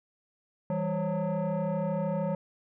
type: tone with frequency modulation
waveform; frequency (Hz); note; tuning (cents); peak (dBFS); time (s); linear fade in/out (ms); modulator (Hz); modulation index
sine; 196; G3; 0; -25; 0.7-2.35; 2; 359; 1.5
effects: tanh soft clip ceiling -25 dBFS